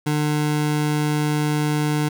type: tone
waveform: 25% pulse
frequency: 150 Hz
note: D3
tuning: 37 cents sharp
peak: -15 dBFS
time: 0.06-2.09 s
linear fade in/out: 10 ms
effects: none